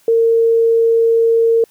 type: tone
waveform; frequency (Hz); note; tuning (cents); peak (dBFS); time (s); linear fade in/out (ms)
sine; 457.6; A#4; -32; -9; 0.08-1.64; 2
effects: white hiss -53 dBFS RMS until 1.7 s